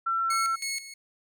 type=tone; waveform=sine; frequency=1348 Hz; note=E6; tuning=38 cents sharp; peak=-24 dBFS; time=0.06-0.56 s; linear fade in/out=10 ms
type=tone with tremolo; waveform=15% pulse; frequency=2188 Hz; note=C#7; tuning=23 cents flat; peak=-23 dBFS; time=0.3-0.94 s; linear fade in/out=5 ms; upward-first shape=square; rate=3.1 Hz; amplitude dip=75%
effects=none